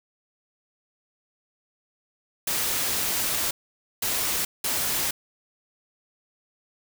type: noise bursts at uneven times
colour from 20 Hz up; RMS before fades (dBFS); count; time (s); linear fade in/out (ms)
white; -26; 3; 2.47-3.51 / 4.02-4.45 / 4.64-5.11; 5
effects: none